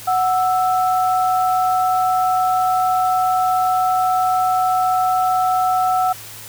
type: tone pair together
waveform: sine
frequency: 740 / 1318.5 Hz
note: F#5 / E6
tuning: 0 / 0 cents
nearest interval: minor seventh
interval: 1000 cents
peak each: -15 / -21 dBFS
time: 0.07-6.13 s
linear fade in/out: 10 ms
effects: added 108 Hz sine -44 dBFS peak until 6.48 s + white hiss -36 dBFS RMS until 6.48 s